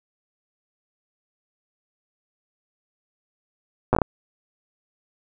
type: slowing click train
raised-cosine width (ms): 1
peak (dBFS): -4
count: 6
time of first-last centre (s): 3.93-4.018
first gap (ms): 8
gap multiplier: 1.4
effects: none